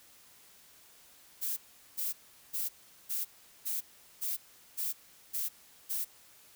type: noise bursts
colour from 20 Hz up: violet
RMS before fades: -34 dBFS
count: 9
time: 1.41-6.05 s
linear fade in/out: 20 ms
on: 160 ms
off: 400 ms
effects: white hiss -59 dBFS RMS until 6.55 s